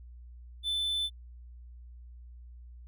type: tone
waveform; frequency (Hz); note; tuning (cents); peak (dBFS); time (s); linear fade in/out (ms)
triangle; 3520; A7; 0; -27; 0.63-1.1; 50
effects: added 60 Hz sine -46 dBFS peak until 2.87 s